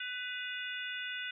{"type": "harmonic tone with a mistuned harmonic", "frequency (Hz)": 497.8, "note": "B4", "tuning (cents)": 14, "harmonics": [3, 4, 5, 6, 7], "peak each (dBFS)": [-40, -45, -45, -43, -45], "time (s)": [0, 1.31], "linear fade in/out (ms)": 5, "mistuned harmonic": 6, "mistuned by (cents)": -75, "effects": []}